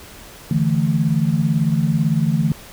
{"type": "chord", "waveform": "sine", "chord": "D suspended second", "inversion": "none", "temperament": "equal", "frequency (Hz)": [146.83, 164.81, 220], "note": ["D3", "E3", "A3"], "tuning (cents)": [0, 0, 0], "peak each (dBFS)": [-19, -18, -21], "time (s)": [0.51, 2.52], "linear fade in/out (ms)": 2, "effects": ["pink hiss -40 dBFS RMS until 2.72 s"]}